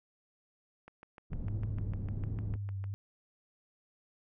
click train, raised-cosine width 0.5 ms, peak -35 dBFS, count 14, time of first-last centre 0.88-2.841 s, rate 6.63 Hz
pink low-pass noise, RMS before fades -39 dBFS, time 1.3-2.57 s, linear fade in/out 20 ms, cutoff 200 Hz, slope 12 dB/octave
sine tone with vibrato, 101.1 Hz, G#2, 46 cents flat, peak -35 dBFS, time 1.44-2.94 s, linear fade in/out 0 ms, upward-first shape triangle, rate 1.3 Hz, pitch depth 75 cents each way
effects none

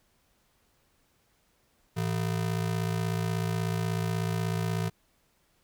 square ring-modulated tone, 138.59 Hz, C#3, in tune, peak -25 dBFS, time 1.96-4.9 s, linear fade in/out 20 ms, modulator 28.2 Hz, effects pink hiss -69 dBFS RMS until 5.63 s

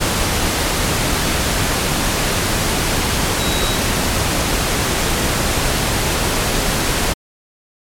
sine tone in noise, 3862 Hz, B7, 39 cents flat, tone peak -25 dBFS, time 3.39-3.77 s, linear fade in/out 20 ms, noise pink, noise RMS -17 dBFS, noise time 0-7.14 s, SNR -11 dB, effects low-pass 12000 Hz 12 dB/octave + MP3 96 kbps

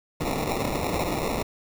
white noise with sample-and-hold, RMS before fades -27 dBFS, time 0.2-1.43 s, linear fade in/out 10 ms, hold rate 1575 Hz, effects none

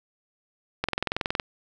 click train, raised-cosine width 0.3 ms, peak -9 dBFS, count 13, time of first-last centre 0.84-1.398 s, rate 21.5 Hz, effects none

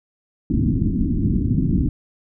white low-pass noise, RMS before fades -19 dBFS, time 0.5-1.89 s, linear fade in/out 2 ms, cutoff 290 Hz, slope 48 dB/octave, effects none

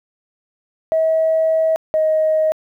sine tone pair in turn, 642 / 627.3 Hz, E5 / D#5, -46 / +14 cents, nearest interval unison, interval 40 cents, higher first, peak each -12 dBFS, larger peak neither, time 0.92-1.76 / 1.94-2.52 s, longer first, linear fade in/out 0 ms, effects tanh soft clip ceiling -8 dBFS + 9-bit

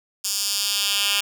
10% pulse tone with high-pass filter sweep, 201.9 Hz, G#3, 49 cents flat, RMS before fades -23 dBFS, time 0.24-1.21 s, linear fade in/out 10 ms, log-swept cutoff 5900 to 2600 Hz, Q 1.6, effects none

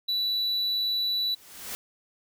triangle tone, 3951 Hz, B7, in tune, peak -23 dBFS, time 0.08-1.35 s, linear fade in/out 10 ms
white noise with exponential growth, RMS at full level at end -34 dBFS, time 1.06-1.75 s, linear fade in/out 0 ms, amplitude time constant 150 ms
effects none

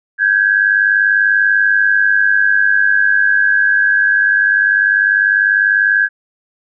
sine tone pair together, 1561.8 / 1662 Hz, G6 / G#6, -7 / +1 cents, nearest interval minor second, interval 108 cents, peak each -12 dBFS, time 0.18-6.09 s, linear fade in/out 50 ms, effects none

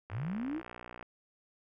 sine linear sweep, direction up, 82.41 to 339.8 Hz, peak -33 dBFS, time 0.1-0.62 s, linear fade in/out 50 ms
click train, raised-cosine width 0.5 ms, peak -30 dBFS, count 57, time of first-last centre 0.1-1.027 s, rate 60.4 Hz
effects none

